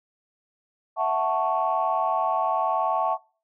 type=chord; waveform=sine; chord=F# minor seventh; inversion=third; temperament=equal; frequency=659.3 / 740 / 880 / 1108.7 Hz; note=E5 / F#5 / A5 / C#6; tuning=0 / 0 / 0 / 0 cents; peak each=-26 dBFS; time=0.96-3.18 s; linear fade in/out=50 ms; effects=noise-tail reverb RT60 0.4 s tail -24 dB re dry + tanh soft clip ceiling -12 dBFS